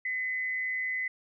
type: tone with frequency modulation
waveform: sine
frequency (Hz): 2025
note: B6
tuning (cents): +43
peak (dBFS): -29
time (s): 0.05-1.08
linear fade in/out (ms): 5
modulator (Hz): 142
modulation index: 0.37
effects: none